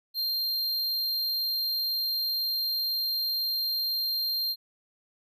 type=tone; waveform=square; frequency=4186 Hz; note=C8; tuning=in tune; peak=-27 dBFS; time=0.14-4.56 s; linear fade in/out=50 ms; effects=none